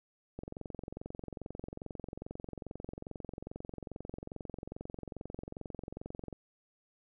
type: click train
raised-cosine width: 2 ms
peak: -28 dBFS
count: 134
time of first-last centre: 0.39-6.327 s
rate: 22.4 Hz
effects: none